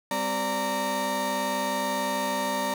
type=tone cluster; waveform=35% pulse; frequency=198.2 / 257.8 / 582 / 923 Hz; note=G3 / C4 / D5 / A#5; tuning=+19 / -26 / -16 / -17 cents; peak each=-34 / -33 / -29 / -27 dBFS; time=0.11-2.74 s; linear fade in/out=2 ms; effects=none